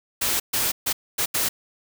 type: noise bursts at uneven times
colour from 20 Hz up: white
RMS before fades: -23 dBFS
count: 5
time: 0.21-0.4 / 0.53-0.72 / 0.86-0.93 / 1.18-1.26 / 1.34-1.49 s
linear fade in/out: 10 ms
effects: none

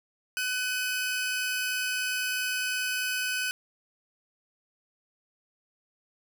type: tone pair together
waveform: sawtooth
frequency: 1505.4 / 2530 Hz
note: F#6 / D#7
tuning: +29 / +28 cents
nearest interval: major sixth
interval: 899 cents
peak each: -26 / -29 dBFS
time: 0.37-3.51 s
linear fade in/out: 0 ms
effects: none

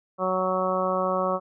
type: harmonic tone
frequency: 185.9 Hz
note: F#3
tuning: 8 cents sharp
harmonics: 1 / 2 / 3 / 4 / 5 / 6 / 7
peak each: -32 / -32 / -26 / -32 / -35 / -28 / -32 dBFS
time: 0.18-1.4 s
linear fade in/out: 50 ms
effects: none

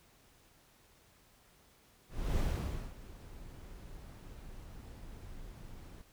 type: noise with ADSR envelope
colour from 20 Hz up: brown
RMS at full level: -31 dBFS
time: 2.08-6.02 s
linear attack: 300 ms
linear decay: 550 ms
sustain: -18 dB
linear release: 7 ms
effects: pink hiss -65 dBFS RMS until 6.12 s

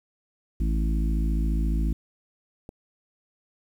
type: harmonic tone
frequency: 54.4 Hz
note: A1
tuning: 19 cents flat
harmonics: 1 / 3 / 4 / 5 / 6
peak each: -22 / -32 / -34 / -36 / -38 dBFS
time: 0.6-1.93 s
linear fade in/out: 5 ms
type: click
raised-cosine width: 2 ms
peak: -26 dBFS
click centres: 2.691 s
effects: 9-bit

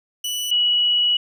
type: tone pair in turn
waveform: sawtooth / sine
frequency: 2960 / 2929 Hz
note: F#7 / F#7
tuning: 0 / -18 cents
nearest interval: unison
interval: 18 cents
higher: first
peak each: -20 / -15 dBFS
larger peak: second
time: 0.24-0.51 / 0.51-1.17 s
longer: second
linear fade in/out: 5 ms
effects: none

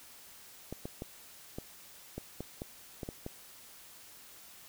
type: clicks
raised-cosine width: 2 ms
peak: -25 dBFS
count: 10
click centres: 0.726 / 0.855 / 1.021 / 1.585 / 2.18 / 2.406 / 2.619 / 3.032 / 3.089 / 3.264 s
effects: white hiss -54 dBFS RMS until 4.68 s

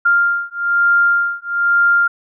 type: beating tone pair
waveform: sine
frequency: 1396.9 / 1398 Hz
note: F6 / F6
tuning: 0 / +1 cents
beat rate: 1.1 Hz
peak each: -15 dBFS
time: 0.05-2.08 s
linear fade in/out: 10 ms
effects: none

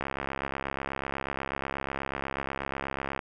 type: click train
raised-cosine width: 0.5 ms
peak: -16 dBFS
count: 218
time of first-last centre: 0.01-3.192 s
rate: 68.2 Hz
effects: none

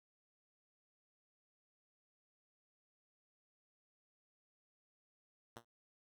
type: tone with exponential decay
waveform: 5% pulse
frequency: 117.4 Hz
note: A#2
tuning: 13 cents sharp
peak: -35 dBFS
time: 5.56-5.65 s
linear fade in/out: 5 ms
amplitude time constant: 18 ms
effects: none

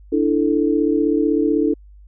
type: chord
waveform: sine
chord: D suspended second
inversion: none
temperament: equal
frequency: 293.7 / 329.6 / 440 Hz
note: D4 / E4 / A4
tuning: 0 / 0 / 0 cents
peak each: -18 / -19 / -20 dBFS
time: 0.12-1.74 s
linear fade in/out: 10 ms
effects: added 50 Hz sine -41 dBFS peak until 2.07 s

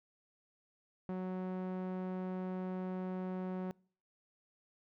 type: tone with low-pass filter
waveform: sawtooth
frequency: 185 Hz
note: F#3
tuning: in tune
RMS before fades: -39 dBFS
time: 1.09-3.71 s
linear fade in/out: 0 ms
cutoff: 1100 Hz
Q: 0.55
effects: noise-tail reverb RT60 0.5 s tail -26 dB re dry

